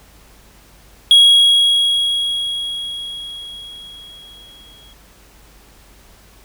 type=tone with exponential decay; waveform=triangle; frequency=3311 Hz; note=G#7; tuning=6 cents flat; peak=-3 dBFS; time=1.11-4.93 s; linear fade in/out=1 ms; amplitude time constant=830 ms; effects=added 50 Hz sine -48 dBFS peak until 6.44 s + pink hiss -48 dBFS RMS until 6.44 s